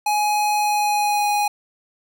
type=tone with pitch glide; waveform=square; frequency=838 to 827.4 Hz; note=G#5 to G#5; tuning=+15 to -7 cents; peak=-18 dBFS; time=0.06-1.48 s; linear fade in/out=5 ms; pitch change=-22 cents; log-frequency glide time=0.55-1.26 s; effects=none